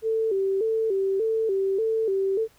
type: tone with vibrato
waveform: sine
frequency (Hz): 415.3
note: G#4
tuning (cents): 0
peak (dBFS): -21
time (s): 0.02-2.48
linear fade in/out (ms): 50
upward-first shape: square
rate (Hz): 1.7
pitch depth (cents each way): 120
effects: pink hiss -59 dBFS RMS until 2.58 s